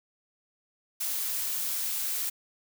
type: noise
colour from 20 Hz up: blue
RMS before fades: -31 dBFS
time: 1-2.3 s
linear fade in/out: 10 ms
effects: none